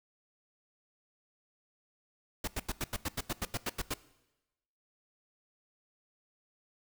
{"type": "noise bursts", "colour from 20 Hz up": "pink", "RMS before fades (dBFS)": -34, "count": 13, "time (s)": [2.44, 3.94], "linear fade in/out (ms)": 5, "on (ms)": 36, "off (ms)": 86, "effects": ["noise-tail reverb RT60 1.0 s tail -19 dB re dry"]}